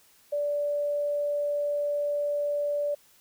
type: tone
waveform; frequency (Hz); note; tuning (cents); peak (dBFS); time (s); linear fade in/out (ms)
sine; 582; D5; -16; -25; 0.32-2.95; 10
effects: white hiss -60 dBFS RMS until 3.2 s